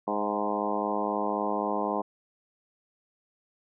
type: harmonic tone with a mistuned harmonic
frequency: 103.83 Hz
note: G#2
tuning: in tune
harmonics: 2 / 3 / 4 / 5 / 6 / 7 / 8 / 9 / 10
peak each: -35 / -35 / -35 / -35 / -35 / -35 / -35 / -35 / -35 dBFS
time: 0.07-2.02 s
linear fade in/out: 10 ms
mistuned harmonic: 6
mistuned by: +25 cents
effects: none